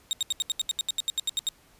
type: tone bursts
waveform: 30% pulse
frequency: 3724 Hz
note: A#7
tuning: 2 cents flat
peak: -21 dBFS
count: 15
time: 0.11-1.488 s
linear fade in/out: 0 ms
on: 20 ms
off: 77 ms
effects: pink hiss -59 dBFS RMS until 1.79 s + resampled to 32000 Hz